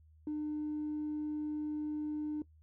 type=tone with tanh clipping; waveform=triangle; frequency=301.6 Hz; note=D4; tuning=46 cents sharp; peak=-34 dBFS; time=0.27-2.42 s; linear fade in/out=2 ms; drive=5 dB; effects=noise-tail reverb RT60 0.1 s tail -20 dB re dry + added 78 Hz sine -59 dBFS peak until 2.62 s